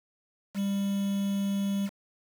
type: tone with quantisation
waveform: triangle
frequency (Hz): 198.5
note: G3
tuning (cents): +22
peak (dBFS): -24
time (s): 0.54-1.9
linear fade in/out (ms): 50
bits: 7
effects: none